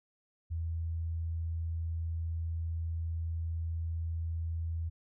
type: tone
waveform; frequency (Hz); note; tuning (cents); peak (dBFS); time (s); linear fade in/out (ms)
sine; 82.41; E2; 0; -32; 0.5-4.9; 20
effects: none